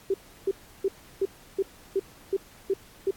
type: tone bursts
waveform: sine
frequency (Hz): 388.9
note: G4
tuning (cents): -14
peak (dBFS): -21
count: 9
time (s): 0.1-3.109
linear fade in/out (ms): 5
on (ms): 41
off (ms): 330
effects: pink hiss -53 dBFS RMS until 3.16 s + AAC 64 kbps